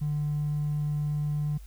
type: tone with hard clipping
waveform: triangle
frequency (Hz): 148.6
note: D3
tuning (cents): +21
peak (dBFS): -26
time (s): 0.01-1.58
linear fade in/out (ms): 10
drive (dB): 3
effects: added 50 Hz sine -42 dBFS peak until 1.66 s + white hiss -60 dBFS RMS until 1.66 s